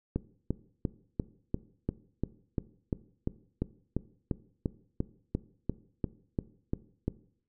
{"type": "click train", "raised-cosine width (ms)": 3, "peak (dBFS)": -16, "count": 21, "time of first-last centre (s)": [0.16, 7.08], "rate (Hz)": 2.89, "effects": ["noise-tail reverb RT60 0.6 s tail -18 dB re dry"]}